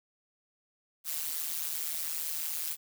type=noise with amplitude modulation; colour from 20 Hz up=blue; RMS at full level=-31 dBFS; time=1.04-2.77 s; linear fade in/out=50 ms; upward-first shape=sine; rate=159 Hz; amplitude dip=90%; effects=none